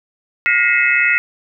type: tone cluster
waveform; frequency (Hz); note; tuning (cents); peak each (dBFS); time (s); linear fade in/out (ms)
sine; 1426 / 1890 / 2033 / 2154 / 2588; F6 / A#6 / B6 / C7 / E7; +36 / +23 / +50 / +50 / -32; -18; 0.46-1.18; 0
effects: none